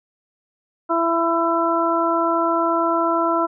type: harmonic tone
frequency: 333.9 Hz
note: E4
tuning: 22 cents sharp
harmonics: 1 / 2 / 3 / 4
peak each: -22 / -22 / -22 / -22 dBFS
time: 0.89-3.47 s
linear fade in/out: 20 ms
effects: none